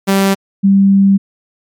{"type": "tone pair in turn", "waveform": ["sawtooth", "sine"], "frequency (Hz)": [195.1, 196.34], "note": ["G3", "G3"], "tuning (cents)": [-8, 3], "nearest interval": "unison", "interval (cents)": 11, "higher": "second", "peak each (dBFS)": -5, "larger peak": "neither", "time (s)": [[0.07, 0.35], [0.63, 1.18]], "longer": "second", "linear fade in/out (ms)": 20, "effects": ["MP3 96 kbps"]}